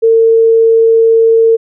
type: tone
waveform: sine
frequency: 453 Hz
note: A#4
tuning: 50 cents flat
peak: -4 dBFS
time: 0.02-1.57 s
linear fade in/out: 20 ms
effects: none